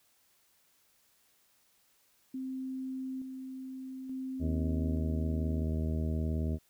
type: tone with tremolo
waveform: sine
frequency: 261.6 Hz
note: C4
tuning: in tune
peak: -35 dBFS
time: 2.34-5.63 s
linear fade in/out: 5 ms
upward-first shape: square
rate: 0.57 Hz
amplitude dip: 40%
type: harmonic tone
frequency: 78.9 Hz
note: D#2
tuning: 25 cents sharp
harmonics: 1 / 2 / 3 / 4 / 5 / 6 / 7 / 8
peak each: -31 / -37 / -37 / -44 / -45 / -51 / -54 / -47 dBFS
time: 4.39-6.59 s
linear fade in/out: 50 ms
effects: white hiss -69 dBFS RMS until 6.69 s